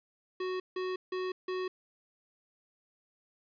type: tone bursts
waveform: square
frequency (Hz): 370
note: F#4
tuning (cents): 0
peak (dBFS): -33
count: 4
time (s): 0.4-1.68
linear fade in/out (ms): 5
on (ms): 200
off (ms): 160
effects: resampled to 11025 Hz + 10-bit